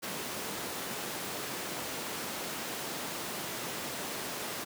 pink high-pass noise, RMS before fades -38 dBFS, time 0.02-4.65 s, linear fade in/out 20 ms, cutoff 210 Hz, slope 12 dB/octave, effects none

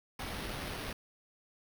pink noise with sample-and-hold, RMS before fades -40 dBFS, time 0.19-0.93 s, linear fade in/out 5 ms, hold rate 7350 Hz, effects none

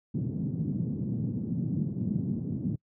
white band-pass noise, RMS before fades -31 dBFS, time 0.14-2.76 s, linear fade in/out 10 ms, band 120 to 220 Hz, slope 24 dB/octave, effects noise-tail reverb RT60 0.1 s tail -26 dB re dry

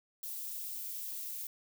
violet noise with high-pass filter sweep, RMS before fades -41 dBFS, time 0.23-1.47 s, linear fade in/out 2 ms, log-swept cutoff 3000 to 1900 Hz, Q 0.88, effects none

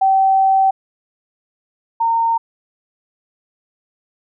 sine tone pair in turn, 771 / 916.9 Hz, G5 / A#5, -29 / -29 cents, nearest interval minor third, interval 300 cents, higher second, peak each -10 / -13 dBFS, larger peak first, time 0.01-0.71 / 2-2.38 s, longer first, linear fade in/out 10 ms, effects none

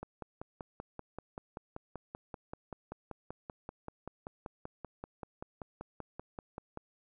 click train, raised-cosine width 1 ms, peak -27 dBFS, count 36, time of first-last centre 0.03-6.774 s, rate 5.19 Hz, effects none

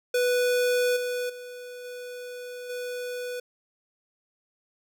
square tone with level steps, 493.6 Hz, B4, 1 cent flat, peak -22 / -28 / -39 / -37 / -32 dBFS, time 0.14-3.4 s, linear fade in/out 5 ms, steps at 0.96 / 1.29 / 1.84 / 2.69 s, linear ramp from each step 10 ms, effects none

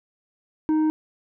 sine tone with tanh clipping, 311.1 Hz, D#4, in tune, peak -19 dBFS, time 0.69-0.9 s, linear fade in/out 0 ms, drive 6 dB, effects none

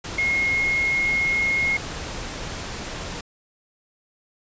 sine tone in noise, 2155 Hz, C#7, 49 cents flat, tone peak -19 dBFS, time 0.18-1.77 s, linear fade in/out 5 ms, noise pink, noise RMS -32 dBFS, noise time 0.04-3.21 s, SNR +10 dB, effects resampled to 16000 Hz

